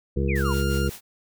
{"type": "harmonic tone", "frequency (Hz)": 68.4, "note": "C#2", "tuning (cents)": -23, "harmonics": [1, 2, 3, 5, 6, 7], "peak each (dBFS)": [-24, -27, -29, -31, -32, -32], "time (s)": [0.16, 0.9], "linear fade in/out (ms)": 10}
{"type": "exponential sweep", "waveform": "sine", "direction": "down", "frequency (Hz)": [2637, 892], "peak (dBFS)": -28, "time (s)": [0.28, 0.54], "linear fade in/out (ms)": 20}
{"type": "noise with tremolo", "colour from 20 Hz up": "white", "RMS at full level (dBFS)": -39, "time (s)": [0.35, 1.01], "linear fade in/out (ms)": 10, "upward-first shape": "sine", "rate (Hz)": 5.6, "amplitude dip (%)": 95}
{"type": "tone", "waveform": "sawtooth", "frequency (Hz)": 1402, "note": "F6", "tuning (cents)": 6, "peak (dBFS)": -27, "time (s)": [0.44, 0.89], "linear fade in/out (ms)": 20}
{"effects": []}